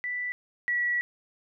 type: tone pair in turn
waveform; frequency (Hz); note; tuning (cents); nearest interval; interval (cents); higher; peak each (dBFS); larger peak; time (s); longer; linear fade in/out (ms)
sine; 1975.5 / 1937.1; B6 / B6; 0 / -34; unison; 34; first; -29 / -24; second; 0.04-0.32 / 0.68-1.01; second; 0
effects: none